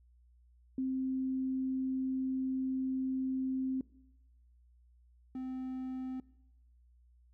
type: tone pair in turn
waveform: sine / triangle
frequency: 262 / 258.7 Hz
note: C4 / C4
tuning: +2 / -19 cents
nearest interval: unison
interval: 21 cents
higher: first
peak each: -31 / -35 dBFS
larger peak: first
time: 0.78-3.81 / 5.35-6.2 s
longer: first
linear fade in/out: 2 ms
effects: noise-tail reverb RT60 0.9 s tail -21 dB re dry + added 60 Hz sine -61 dBFS peak until 7.33 s